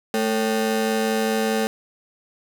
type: ring-modulated tone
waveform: 30% pulse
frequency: 332.9 Hz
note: E4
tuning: 17 cents sharp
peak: -14 dBFS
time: 0.14-1.67 s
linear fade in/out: 0 ms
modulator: 114 Hz
effects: none